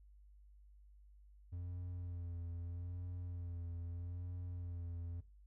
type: tone with vibrato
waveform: triangle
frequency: 87.31 Hz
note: F2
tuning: in tune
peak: -40 dBFS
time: 1.52-5.21 s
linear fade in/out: 10 ms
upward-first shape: sine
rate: 0.79 Hz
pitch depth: 36 cents each way
effects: noise-tail reverb RT60 0.3 s tail -18 dB re dry + added 50 Hz sine -59 dBFS peak until 5.46 s